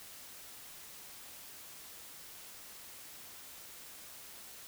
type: silence
effects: white hiss -51 dBFS RMS until 4.67 s